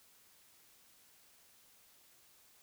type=silence; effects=white hiss -65 dBFS RMS until 2.62 s